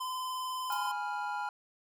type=tone with vibrato; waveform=square; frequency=1021 Hz; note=C6; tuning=43 cents flat; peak=-35 dBFS; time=0-0.92 s; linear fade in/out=10 ms; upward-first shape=square; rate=20 Hz; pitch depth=18 cents each way
type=chord; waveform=triangle; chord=F diminished; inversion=first; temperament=equal; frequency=830.6 / 987.8 / 1396.9 Hz; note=Ab5 / Cb6 / F6; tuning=0 / 0 / 0 cents; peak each=-34 / -37 / -37 dBFS; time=0.7-1.49 s; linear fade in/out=2 ms
type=noise with exponential decay; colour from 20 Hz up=violet; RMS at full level=-38 dBFS; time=0.72-0.83 s; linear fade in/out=2 ms; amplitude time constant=23 ms
effects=none